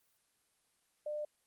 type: tone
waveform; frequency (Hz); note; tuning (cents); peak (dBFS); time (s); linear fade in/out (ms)
sine; 599; D5; +34; -36; 1.06-1.25; 5
effects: white hiss -75 dBFS RMS until 1.46 s + Opus 24 kbps